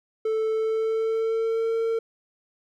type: tone with pitch glide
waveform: triangle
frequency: 440 to 453.9 Hz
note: A4 to A#4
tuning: 0 to -46 cents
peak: -20 dBFS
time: 0.25-1.99 s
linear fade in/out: 5 ms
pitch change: +54 cents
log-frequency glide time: 0.51-1.74 s
effects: none